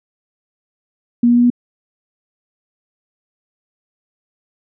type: tone with pitch steps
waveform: sine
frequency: 238.5 / 240 / 241.6 / 243.1 Hz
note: A#3 / B3 / B3 / B3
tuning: +40 / -49 / -38 / -27 cents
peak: -8 dBFS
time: 1.23-1.502 s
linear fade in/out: 5 ms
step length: 68 ms
effects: none